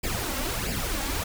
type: noise with flanger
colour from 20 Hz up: pink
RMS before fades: -29 dBFS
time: 0.03-1.24 s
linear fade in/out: 10 ms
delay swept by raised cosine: 0.4 to 3.7 ms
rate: 1.5 Hz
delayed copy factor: +0.7
effects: none